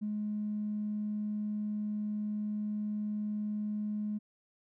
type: tone with tanh clipping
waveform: triangle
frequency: 210.2 Hz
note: G#3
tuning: 21 cents sharp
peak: -32 dBFS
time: 0.01-4.19 s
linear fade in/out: 20 ms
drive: 4 dB
effects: none